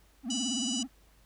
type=tone with vibrato; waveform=triangle; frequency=247.5 Hz; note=B3; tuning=4 cents sharp; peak=-30 dBFS; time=0.23-0.88 s; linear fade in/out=50 ms; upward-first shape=sine; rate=18 Hz; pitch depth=190 cents each way
type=harmonic tone; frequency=983 Hz; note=B5; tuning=8 cents flat; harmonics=3 / 4 / 5 / 6 / 7 / 8 / 9; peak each=-35 / -46 / -41 / -39 / -39 / -45 / -45 dBFS; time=0.3-0.83 s; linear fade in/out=5 ms
effects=added 50 Hz sine -61 dBFS peak until 1.25 s + pink hiss -65 dBFS RMS until 1.25 s